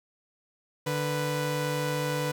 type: tone pair together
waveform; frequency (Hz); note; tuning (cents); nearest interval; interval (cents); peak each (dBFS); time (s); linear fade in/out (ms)
sawtooth; 147.73 / 493.9; D3 / B4; +11 / 0; octave + major sixth; 2089; -26; 0.86-2.32; 10
effects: none